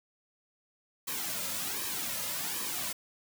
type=noise with flanger; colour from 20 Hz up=white; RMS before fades=-35 dBFS; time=1.07-2.93 s; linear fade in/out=10 ms; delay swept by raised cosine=1.4 to 2.7 ms; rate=1.3 Hz; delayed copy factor=-0.7; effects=none